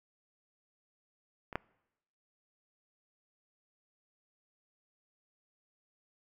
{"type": "clicks", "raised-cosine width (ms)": 0.5, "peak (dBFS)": [-28, -16], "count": 2, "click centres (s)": [1.528, 1.556], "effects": ["noise-tail reverb RT60 0.9 s tail -25 dB re dry"]}